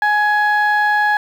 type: tone pair together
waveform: sine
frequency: 837.5 / 1675 Hz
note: G#5 / G#6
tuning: +14 / +14 cents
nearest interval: octave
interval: 1200 cents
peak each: -13 dBFS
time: 0.02-1.17 s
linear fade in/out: 2 ms
effects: tanh soft clip ceiling -9 dBFS + 7-bit